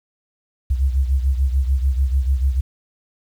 sine beating tone pair, 65.41 / 72.21 Hz, C2 / D2, 0 / -29 cents, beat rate 6.8 Hz, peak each -16 / -22 dBFS, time 0.7-2.61 s, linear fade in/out 10 ms, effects 8-bit

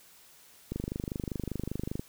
click train, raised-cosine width 3 ms, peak -20 dBFS, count 33, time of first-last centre 0.72-1.995 s, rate 25.1 Hz, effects white hiss -57 dBFS RMS until 2.08 s

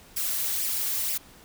blue noise with flanger, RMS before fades -28 dBFS, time 0.16-1.18 s, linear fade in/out 10 ms, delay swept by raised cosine 0.37 to 3.57 ms, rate 2.1 Hz, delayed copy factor +0.6, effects pink hiss -52 dBFS RMS until 1.44 s

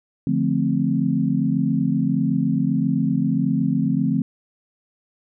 sine chord, D minor seventh, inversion none, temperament equal, 146.83 / 174.61 / 220 / 261.6 Hz, D3 / F3 / A3 / C4, 0 / 0 / 0 / 0 cents, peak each -24 / -23 / -23 / -22 dBFS, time 0.27-4.22 s, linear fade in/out 2 ms, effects none

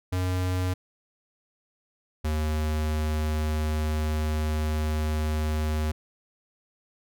square tone pair in turn, 91.6 / 77.03 Hz, F#2 / D#2, -17 / -17 cents, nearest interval minor third, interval 300 cents, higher first, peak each -25 dBFS, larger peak neither, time 0.12-0.74 / 2.24-5.92 s, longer second, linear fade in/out 10 ms, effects none

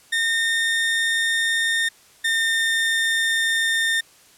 30% pulse tone pair in turn, 1826 / 1815.7 Hz, A#6 / A#6, -36 / -46 cents, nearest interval unison, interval 10 cents, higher first, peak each -16 dBFS, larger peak neither, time 0.12-1.89 / 2.24-4.01 s, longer neither, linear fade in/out 10 ms, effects white hiss -52 dBFS RMS until 4.37 s + low-pass 11000 Hz 12 dB/octave

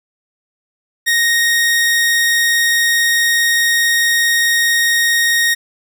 sawtooth tone, 1864.7 Hz, A#6, in tune, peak -8 dBFS, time 1.06-5.55 s, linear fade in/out 20 ms, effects none

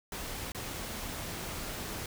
pink noise with dropouts, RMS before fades -39 dBFS, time 0.12-2.06 s, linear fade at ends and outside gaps 2 ms, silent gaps 0.52-0.547 s, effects none

